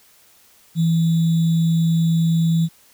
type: tone with sample-and-hold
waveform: sine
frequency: 164.81 Hz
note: E3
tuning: in tune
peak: -14 dBFS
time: 0.75-2.69 s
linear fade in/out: 50 ms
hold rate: 3675 Hz
effects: white hiss -53 dBFS RMS until 2.93 s